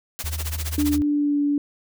white noise with tremolo, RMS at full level -29 dBFS, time 0.19-0.98 s, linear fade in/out 0 ms, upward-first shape sine, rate 15 Hz, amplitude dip 90%
sine tone, 77.78 Hz, D#2, in tune, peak -26 dBFS, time 0.24-1.02 s, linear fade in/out 0 ms
sine tone with pitch glide, 293.7 to 288.7 Hz, D4 to D4, 0 to -30 cents, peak -18 dBFS, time 0.78-1.58 s, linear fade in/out 2 ms, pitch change -30 cents, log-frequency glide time 1.05-1.4 s
effects none

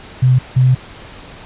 sine tone pair in turn, 127.7 / 128.23 Hz, C3 / C3, -42 / -35 cents, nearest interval unison, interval 7 cents, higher second, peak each -7 dBFS, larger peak neither, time 0.22-0.39 / 0.56-0.75 s, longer second, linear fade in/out 10 ms, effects pink hiss -36 dBFS RMS until 1.45 s + resampled to 8000 Hz

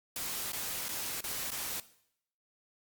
white noise with dropouts, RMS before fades -37 dBFS, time 0.16-1.8 s, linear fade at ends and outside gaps 2 ms, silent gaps 0.521-0.531 / 0.884-0.89 / 1.207-1.24 / 1.506-1.517 s, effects noise-tail reverb RT60 0.7 s tail -17 dB re dry + Opus 48 kbps

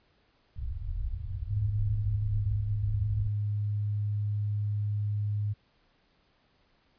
pink low-pass noise, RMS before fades -34 dBFS, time 0.56-3.28 s, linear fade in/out 5 ms, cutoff 110 Hz, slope 48 dB/octave
sine tone, 103.83 Hz, G#2, in tune, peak -27 dBFS, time 1.49-5.54 s, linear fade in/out 20 ms
effects pink hiss -68 dBFS RMS until 6.98 s + resampled to 11025 Hz

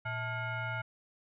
sine tone with frequency modulation, 647 Hz, E5, 32 cents flat, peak -33 dBFS, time 0.05-0.82 s, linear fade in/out 10 ms, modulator 764 Hz, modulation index 1.9, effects none

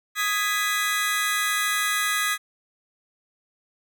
sawtooth chord, G# minor, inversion second, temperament just, 1245.9 / 1661.2 / 1993.5 Hz, D#6 / G#6 / B6, +2 / 0 / +16 cents, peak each -23 dBFS, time 0.15-2.38 s, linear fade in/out 50 ms, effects none

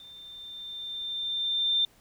sine tone with level ramp, 3586 Hz, A7, 32 cents sharp, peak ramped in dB -46 to -21 dBFS, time 0-1.85 s, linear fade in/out 2 ms, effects pink hiss -61 dBFS RMS until 2 s

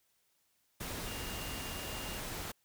sine tone in noise, 2815 Hz, F7, 13 cents sharp, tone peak -48 dBFS, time 1.06-2.19 s, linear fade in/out 10 ms, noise pink, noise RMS -41 dBFS, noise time 0.8-2.52 s, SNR -10 dB, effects white hiss -75 dBFS RMS until 2.64 s

